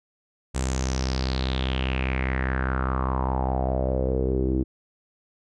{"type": "tone with low-pass filter sweep", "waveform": "sawtooth", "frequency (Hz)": 65, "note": "C2", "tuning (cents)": -11, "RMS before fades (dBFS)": -25, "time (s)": [0.54, 4.64], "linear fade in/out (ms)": 20, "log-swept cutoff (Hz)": [8100, 320], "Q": 5.2, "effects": []}